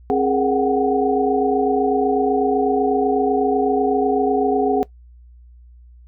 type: tone cluster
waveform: sine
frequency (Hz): 267.9 / 416.1 / 468.3 / 735 / 763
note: C4 / G#4 / A#4 / F#5 / G5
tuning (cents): +41 / +3 / +8 / -12 / -47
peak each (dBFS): -21 / -18 / -27 / -21 / -27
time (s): 0.1-4.83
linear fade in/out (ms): 0
effects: noise-tail reverb RT60 0.1 s tail -19 dB re dry + added 60 Hz sine -42 dBFS peak until 6.07 s